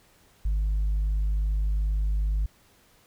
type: tone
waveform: sine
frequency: 51.2 Hz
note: G#1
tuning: 24 cents flat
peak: -20 dBFS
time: 0.45-2.46 s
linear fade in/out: 5 ms
effects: tanh soft clip ceiling -21 dBFS + pink hiss -60 dBFS RMS until 3.06 s